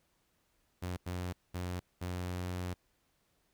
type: tone bursts at uneven times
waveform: sawtooth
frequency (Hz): 89.9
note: F#2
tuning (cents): -49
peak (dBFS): -32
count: 4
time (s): 0.82-0.97 / 1.06-1.33 / 1.54-1.8 / 2.01-2.74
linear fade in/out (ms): 10
effects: pink hiss -75 dBFS RMS until 3.53 s